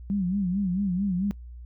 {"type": "tone with vibrato", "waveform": "sine", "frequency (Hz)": 189.7, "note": "F#3", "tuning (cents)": 43, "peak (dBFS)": -23, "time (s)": [0.1, 1.31], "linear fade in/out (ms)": 0, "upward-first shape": "sine", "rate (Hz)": 4.5, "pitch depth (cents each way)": 130, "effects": ["noise-tail reverb RT60 0.1 s tail -22 dB re dry", "added 60 Hz sine -39 dBFS peak until 1.65 s"]}